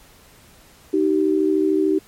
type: tone pair together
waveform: sine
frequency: 311.1 / 384.7 Hz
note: D#4 / G4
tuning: 0 / -33 cents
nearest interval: major third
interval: 367 cents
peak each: -18 dBFS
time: 0.93-1.99 s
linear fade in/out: 10 ms
effects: pink hiss -50 dBFS RMS until 2.07 s + MP3 64 kbps